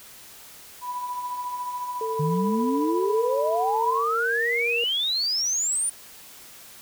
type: tone with tremolo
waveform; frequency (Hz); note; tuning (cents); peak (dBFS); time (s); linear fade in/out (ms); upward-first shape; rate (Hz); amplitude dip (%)
sine; 987.8; B5; 0; -26; 0.81-4.05; 50; triangle; 14; 50
type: tone with pitch glide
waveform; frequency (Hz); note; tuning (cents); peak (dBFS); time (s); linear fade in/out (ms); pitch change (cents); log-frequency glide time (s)
sine; 444.4 to 470.6; A4 to A#4; +17 to +16; -27; 2.01-4.84; 2; +99; 3.59-4.52
type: exponential sweep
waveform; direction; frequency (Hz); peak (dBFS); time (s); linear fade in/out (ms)
sine; up; 146.7 to 9530; -22; 2.19-5.9; 10
effects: white hiss -46 dBFS RMS until 6.81 s